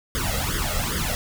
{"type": "noise with flanger", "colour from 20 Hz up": "pink", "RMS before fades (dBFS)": -25, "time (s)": [0.15, 1.15], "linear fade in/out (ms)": 0, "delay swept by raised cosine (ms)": [0.59, 1.54], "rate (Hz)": 2.5, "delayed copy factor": 0.95, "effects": []}